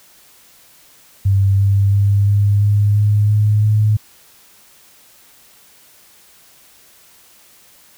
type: tone with pitch steps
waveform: sine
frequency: 98 / 99.2 / 100.41 / 101.63 / 102.87 / 104.13 / 105.4 / 106.68 Hz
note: G2 / G2 / G2 / G#2 / G#2 / G#2 / G#2 / G#2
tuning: 0 / +21 / +42 / -37 / -16 / +5 / +26 / +47 cents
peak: -10 dBFS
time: 1.25-3.97 s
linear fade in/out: 10 ms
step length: 340 ms
effects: white hiss -48 dBFS RMS until 7.97 s